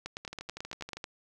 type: two click trains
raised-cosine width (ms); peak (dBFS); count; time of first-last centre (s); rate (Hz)
0.2; -20 / -24; 10 / 10; 0.06-1.041 / 0.25-0.97; 9.17 / 12.5
effects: none